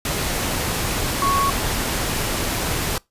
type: tone in noise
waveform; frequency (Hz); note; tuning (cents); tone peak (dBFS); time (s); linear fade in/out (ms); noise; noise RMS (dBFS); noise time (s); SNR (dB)
sine; 1109; C#6; 0; -17; 1.22-1.5; 2; pink; -23; 0.05-2.98; +3
effects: noise-tail reverb RT60 0.2 s tail -24 dB re dry + resampled to 32000 Hz